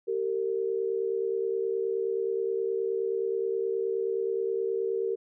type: tone pair together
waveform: sine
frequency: 387.9 / 457.4 Hz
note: G4 / A#4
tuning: -18 / -33 cents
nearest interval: minor third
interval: 285 cents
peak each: -29 / -29 dBFS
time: 0.07-5.16 s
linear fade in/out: 20 ms
effects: none